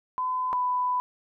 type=tone pair in turn; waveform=sine; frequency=1013 / 996.2 Hz; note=B5 / B5; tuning=+44 / +15 cents; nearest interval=unison; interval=29 cents; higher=first; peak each=-25 / -23 dBFS; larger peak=second; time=0.18-0.53 / 0.53-1 s; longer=second; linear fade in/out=0 ms; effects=none